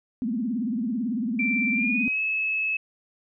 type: tone with vibrato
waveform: sine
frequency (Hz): 233.1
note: A#3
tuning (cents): 0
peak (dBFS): -24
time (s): 0.22-2.08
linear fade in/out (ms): 0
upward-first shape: triangle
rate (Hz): 18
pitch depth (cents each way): 250
type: tone with pitch glide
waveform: sine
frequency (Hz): 2349 to 2591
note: D7 to E7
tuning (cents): 0 to -30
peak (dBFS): -23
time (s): 1.39-2.77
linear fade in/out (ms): 5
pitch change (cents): +170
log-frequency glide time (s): 1.73-2.2
effects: none